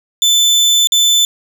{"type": "tone with dropouts", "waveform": "30% pulse", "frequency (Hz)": 3520, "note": "A7", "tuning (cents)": 0, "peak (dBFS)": -6, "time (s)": [0.22, 1.25], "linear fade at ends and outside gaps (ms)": 1, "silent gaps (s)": [0.872, 0.921], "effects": []}